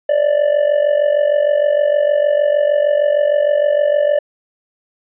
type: tone with amplitude modulation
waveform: triangle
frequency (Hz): 587.3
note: D5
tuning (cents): 0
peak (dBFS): -6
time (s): 0.09-4.19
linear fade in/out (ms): 5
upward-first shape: sine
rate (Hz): 46.5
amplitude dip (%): 75
effects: resampled to 8000 Hz